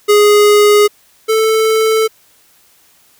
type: tone pair in turn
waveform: square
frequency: 415.3 / 440.6 Hz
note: G#4 / A4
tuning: 0 / +2 cents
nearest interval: minor second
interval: 102 cents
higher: second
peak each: -6 / -10 dBFS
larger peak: first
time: 0.08-0.88 / 1.28-2.08 s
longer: neither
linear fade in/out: 20 ms
effects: white hiss -50 dBFS RMS until 3.19 s